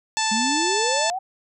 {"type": "harmonic tone", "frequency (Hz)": 880, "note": "A5", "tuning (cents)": 0, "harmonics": [1, 2, 3, 4, 5, 6, 7, 8, 9], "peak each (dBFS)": [-24, -29, -30, -30, -30, -31, -32, -31, -31], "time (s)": [0.17, 1.1], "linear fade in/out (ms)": 0}
{"type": "exponential sweep", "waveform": "sine", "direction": "up", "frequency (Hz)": [207.7, 784], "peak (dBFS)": -24, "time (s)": [0.31, 1.19], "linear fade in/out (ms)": 10}
{"effects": []}